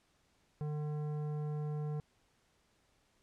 sine tone with tanh clipping, 150 Hz, D3, 37 cents sharp, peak -37 dBFS, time 0.61-2 s, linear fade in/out 0 ms, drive 13 dB, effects pink hiss -73 dBFS RMS until 3.22 s + low-pass 9000 Hz 12 dB/octave

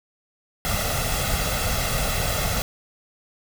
pink noise with comb filter, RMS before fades -24 dBFS, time 0.65-2.62 s, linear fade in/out 0 ms, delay 1.5 ms, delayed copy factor +0.7, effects none

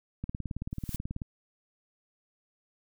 click train, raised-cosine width 5 ms, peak -22 dBFS, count 19, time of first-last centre 0.24-1.218 s, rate 18.4 Hz
blue noise with exponential growth, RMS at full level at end -38 dBFS, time 0.71-0.96 s, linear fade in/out 1 ms, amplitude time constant 54 ms
effects none

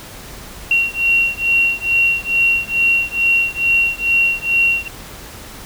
sine beating tone pair, 2743 / 2745.3 Hz, F7 / F7, -32 / -30 cents, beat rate 2.3 Hz, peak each -16 dBFS, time 0.71-4.88 s, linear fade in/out 2 ms, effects added 50 Hz sine -42 dBFS peak until 5.65 s + pink hiss -35 dBFS RMS until 5.65 s

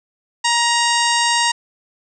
harmonic tone with a mistuned harmonic, 942 Hz, A#5, 18 cents sharp, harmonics 1 / 2 / 3 / 4 / 5 / 6 / 7 / 8 / 9, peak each -18 / -21 / -23 / -24 / -25 / -26 / -26 / -27 / -28 dBFS, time 0.44-1.52 s, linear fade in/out 10 ms, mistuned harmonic 6, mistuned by -31 cents, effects none

